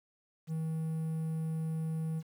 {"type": "tone", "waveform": "triangle", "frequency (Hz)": 160.1, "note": "D#3", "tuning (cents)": 50, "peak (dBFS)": -30, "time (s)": [0.47, 2.23], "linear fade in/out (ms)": 50, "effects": ["10-bit"]}